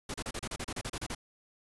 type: noise bursts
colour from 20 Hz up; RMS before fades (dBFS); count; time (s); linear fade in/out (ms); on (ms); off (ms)
pink; -37; 13; 0.09-1.149; 5; 51; 33
effects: resampled to 24000 Hz